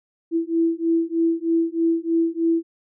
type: beating tone pair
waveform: sine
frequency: 329.6 / 332.8 Hz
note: E4 / E4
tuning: 0 / +17 cents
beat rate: 3.2 Hz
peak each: -21 dBFS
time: 0.31-2.63 s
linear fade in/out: 50 ms
effects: none